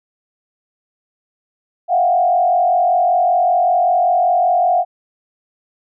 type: tone with frequency modulation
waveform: sine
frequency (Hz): 713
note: F5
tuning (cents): +36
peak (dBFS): -11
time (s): 1.88-4.85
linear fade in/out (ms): 50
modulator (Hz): 45.2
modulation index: 0.98
effects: none